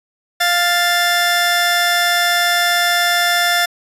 20% pulse tone pair together, 698.5 / 1760 Hz, F5 / A6, 0 / 0 cents, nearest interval octave + major third, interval 1600 cents, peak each -11 dBFS, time 0.4-3.66 s, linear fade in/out 10 ms, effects resampled to 32000 Hz

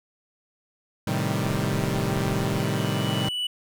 sawtooth chord, A half-diminished seventh, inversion none, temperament equal, 110 / 130.81 / 155.56 / 196 Hz, A2 / C3 / Eb3 / G3, 0 / 0 / 0 / 0 cents, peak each -25 dBFS, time 1.07-3.29 s, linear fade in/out 5 ms
brown noise, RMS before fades -38 dBFS, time 1.43-2.63 s, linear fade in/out 5 ms
triangle tone with exponential growth, 2960 Hz, F#7, in tune, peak -22 dBFS, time 1.95-3.47 s, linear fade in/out 5 ms, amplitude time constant 330 ms
effects none

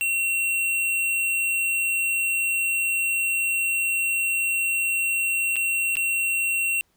square tone with dropouts, 2729 Hz, F7, 41 cents flat, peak -22 dBFS, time 0.01-6.81 s, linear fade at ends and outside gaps 0 ms, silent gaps 5.558-5.565 / 5.955-5.969 s, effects pink hiss -67 dBFS RMS until 6.96 s

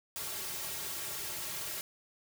white noise with comb filter, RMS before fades -39 dBFS, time 0.16-1.81 s, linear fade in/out 0 ms, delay 4 ms, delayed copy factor -1, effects none

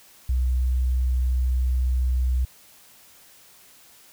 sine tone, 63.1 Hz, B1, 38 cents sharp, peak -19 dBFS, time 0.29-2.45 s, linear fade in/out 5 ms, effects white hiss -52 dBFS RMS until 4.12 s

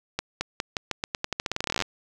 accelerating click train, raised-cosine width 0.2 ms, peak -9 dBFS, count 25, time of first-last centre 0.19-1.822 s, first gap 220 ms, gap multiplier 0.87, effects none

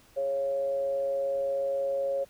sine tone with frequency modulation, 550 Hz, C#5, 14 cents flat, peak -26 dBFS, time 0.16-2.25 s, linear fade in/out 20 ms, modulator 139 Hz, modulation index 0.33, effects pink hiss -59 dBFS RMS until 2.29 s

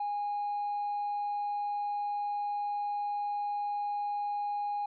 sine tone with hard clipping, 822 Hz, G#5, 18 cents flat, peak -31 dBFS, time 0-4.86 s, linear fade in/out 5 ms, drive 1 dB, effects resampled to 11025 Hz

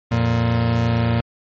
30% pulse tone pair together, 87.31 / 116.46 Hz, F2 / A#2, 0 / -1 cents, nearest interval perfect fourth, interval 499 cents, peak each -21 / -14 dBFS, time 0.11-1.21 s, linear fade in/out 10 ms, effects low-pass 4000 Hz 12 dB/octave + MP3 32 kbps

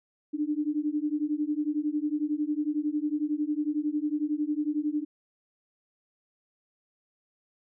sine beating tone pair, 293.9 / 304.9 Hz, D4 / D#4, +1 / -35 cents, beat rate 11 Hz, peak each -29 dBFS, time 0.33-5.05 s, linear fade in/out 20 ms, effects none

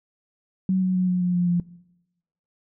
sine tone with pitch steps, 187.6 / 185.34 / 183.1 / 180.9 / 178.71 / 176.56 / 174.43 Hz, F#3 / F#3 / F#3 / F#3 / F3 / F3 / F3, +24 / +3 / -18 / -39 / +40 / +19 / -2 cents, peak -18 dBFS, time 0.69-1.6 s, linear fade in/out 2 ms, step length 130 ms, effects noise-tail reverb RT60 0.9 s tail -21 dB re dry

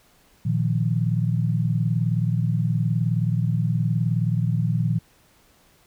sine chord, Bb suspended fourth, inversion none, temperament equal, 116.54 / 155.56 / 174.61 Hz, Bb2 / Eb3 / F3, 0 / 0 / 0 cents, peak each -22 / -24 / -26 dBFS, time 0.45-4.99 s, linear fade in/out 10 ms, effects pink hiss -58 dBFS RMS until 5.86 s

